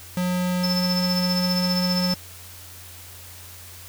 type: tone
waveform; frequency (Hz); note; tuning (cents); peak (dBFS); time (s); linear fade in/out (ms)
square; 180.3; F#3; -45; -22; 0.17-2.14; 2
type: tone with tremolo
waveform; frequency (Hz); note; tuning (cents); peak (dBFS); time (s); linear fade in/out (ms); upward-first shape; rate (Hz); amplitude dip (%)
triangle; 5274; E8; 0; -20; 0.63-2.15; 10; triangle; 15; 80
effects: added 89 Hz sine -45 dBFS peak until 3.88 s + white hiss -43 dBFS RMS until 3.88 s